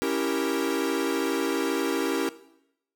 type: chord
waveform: 45% pulse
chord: C# diminished seventh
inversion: none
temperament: equal with one note detuned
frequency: 277.2 / 329.6 / 392 / 468.1 Hz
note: C#4 / E4 / G4 / Bb4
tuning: 0 / 0 / 0 / +7 cents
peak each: -30 dBFS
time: 0.02-2.29 s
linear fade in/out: 0 ms
effects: noise-tail reverb RT60 0.8 s tail -17 dB re dry